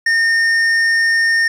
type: tone with hard clipping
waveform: sine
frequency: 1827 Hz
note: A#6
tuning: 35 cents flat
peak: -13 dBFS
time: 0.06-1.48 s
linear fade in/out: 5 ms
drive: 7 dB
effects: none